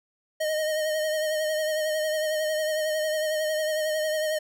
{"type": "tone with vibrato", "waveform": "square", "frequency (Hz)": 620, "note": "D#5", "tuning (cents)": -6, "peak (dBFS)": -25, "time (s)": [0.4, 4.39], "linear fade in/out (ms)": 10, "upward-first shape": "sine", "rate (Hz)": 11, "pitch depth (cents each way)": 32, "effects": []}